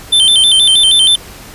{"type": "tone with vibrato", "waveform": "square", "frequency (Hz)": 3322, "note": "G#7", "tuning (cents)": 0, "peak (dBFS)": -6, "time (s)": [0.12, 1.16], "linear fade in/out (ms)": 10, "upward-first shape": "square", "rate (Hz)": 6.3, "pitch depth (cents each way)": 110, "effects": ["pink hiss -33 dBFS RMS until 1.54 s", "resampled to 32000 Hz"]}